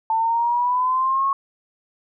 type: exponential sweep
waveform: sine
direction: up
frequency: 887 to 1103 Hz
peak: -17 dBFS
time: 0.1-1.33 s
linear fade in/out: 2 ms
effects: none